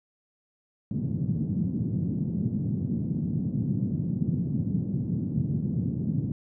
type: band-pass noise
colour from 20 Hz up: white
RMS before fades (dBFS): -28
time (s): 0.91-6.32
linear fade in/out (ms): 2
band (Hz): 110 to 210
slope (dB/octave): 24
effects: none